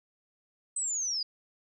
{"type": "linear sweep", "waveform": "sine", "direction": "down", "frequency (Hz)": [8230, 4800], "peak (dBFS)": -29, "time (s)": [0.76, 1.23], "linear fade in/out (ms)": 5, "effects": []}